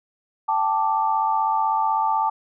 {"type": "chord", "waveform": "sine", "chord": "G suspended second", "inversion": "none", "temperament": "equal", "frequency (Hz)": [784, 880, 1174.7], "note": ["G5", "A5", "D6"], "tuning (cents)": [0, 0, 0], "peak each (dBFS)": [-26, -20, -25], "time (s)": [0.48, 2.3], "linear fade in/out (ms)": 10, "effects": []}